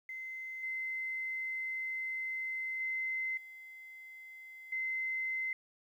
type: tone with level steps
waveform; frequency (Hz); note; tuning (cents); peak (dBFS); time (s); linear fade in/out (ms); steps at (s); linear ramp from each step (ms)
sine; 2063; C7; -25; -40 / -35 / -33 / -48 / -33; 0.09-5.53; 2; 0.63 / 2.8 / 3.37 / 4.72; 5
effects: 11-bit